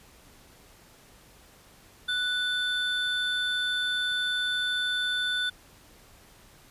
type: tone pair together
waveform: triangle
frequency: 1480 / 3526 Hz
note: F#6 / A7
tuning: 0 / +3 cents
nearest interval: octave + minor third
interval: 1503 cents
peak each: -27 dBFS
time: 2.08-5.5 s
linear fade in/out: 10 ms
effects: pink hiss -55 dBFS RMS until 6.7 s + resampled to 32000 Hz